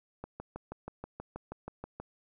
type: click train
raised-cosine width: 1 ms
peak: -26 dBFS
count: 12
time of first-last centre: 0.24-2 s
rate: 6.25 Hz
effects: none